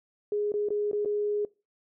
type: tone with dropouts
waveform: sine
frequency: 415.3 Hz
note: G#4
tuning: in tune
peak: -25 dBFS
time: 0.32-1.45 s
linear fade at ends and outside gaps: 2 ms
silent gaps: 0.52-0.539 / 0.687-0.704 / 0.914-0.93 / 1.049-1.057 s
effects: noise-tail reverb RT60 0.3 s tail -23 dB re dry